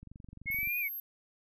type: click train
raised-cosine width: 5 ms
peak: -36 dBFS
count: 16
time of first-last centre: 0.03-0.674 s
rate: 23.3 Hz
type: exponential two-way sweep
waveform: sine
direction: up then down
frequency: 2146 to 2486 to 2146 Hz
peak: -31 dBFS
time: 0.46-0.89 s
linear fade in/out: 20 ms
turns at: 0.79 s
type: tone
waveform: sine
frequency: 12540 Hz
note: G9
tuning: 1 cent flat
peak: -37 dBFS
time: 0.51-1 s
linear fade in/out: 2 ms
effects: none